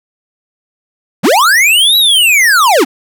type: linear two-way sweep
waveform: square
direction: up then down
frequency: 132.6 to 3951 to 220.5 Hz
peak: -6 dBFS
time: 1.23-2.85 s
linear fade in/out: 20 ms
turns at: 1.97 s
effects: none